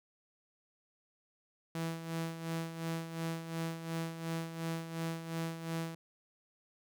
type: tone with tremolo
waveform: sawtooth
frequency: 164.4 Hz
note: E3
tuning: 4 cents flat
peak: -30 dBFS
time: 1.75-5.95 s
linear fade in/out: 2 ms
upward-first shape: sine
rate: 2.8 Hz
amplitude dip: 65%
effects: none